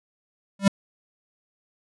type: tone with exponential growth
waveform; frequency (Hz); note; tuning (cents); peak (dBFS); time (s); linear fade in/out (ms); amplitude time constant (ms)
square; 197.1; G3; +10; -11; 0.59-0.68; 5; 19
effects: resampled to 24000 Hz